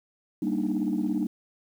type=chord; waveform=sine; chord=Eb major seventh; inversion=first; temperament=equal; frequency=196 / 233.1 / 293.7 / 311.1 Hz; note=G3 / Bb3 / D4 / Eb4; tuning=0 / 0 / 0 / 0 cents; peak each=-29 dBFS; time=0.42-1.27 s; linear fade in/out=5 ms; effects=tanh soft clip ceiling -18 dBFS + 9-bit